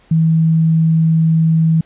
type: tone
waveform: sine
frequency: 161.7 Hz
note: E3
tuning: 33 cents flat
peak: -9 dBFS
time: 0.11-1.81 s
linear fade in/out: 5 ms
effects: pink hiss -51 dBFS RMS until 1.85 s + resampled to 8000 Hz